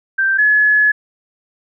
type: tone pair in turn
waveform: sine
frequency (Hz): 1568 / 1702.3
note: G6 / G#6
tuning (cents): 0 / +42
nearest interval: minor second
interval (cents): 142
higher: second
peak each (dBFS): -12 / -9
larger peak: second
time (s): 0.18-0.38 / 0.38-0.92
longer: second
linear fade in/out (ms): 10
effects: none